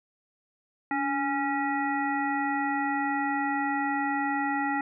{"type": "harmonic tone with a mistuned harmonic", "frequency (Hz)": 275.6, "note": "C#4", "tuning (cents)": -10, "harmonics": [1, 3, 5, 7, 9], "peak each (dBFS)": [-30, -29, -35, -32, -44], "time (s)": [0.91, 4.81], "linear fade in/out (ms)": 2, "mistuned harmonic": 1, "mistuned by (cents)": 62, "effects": []}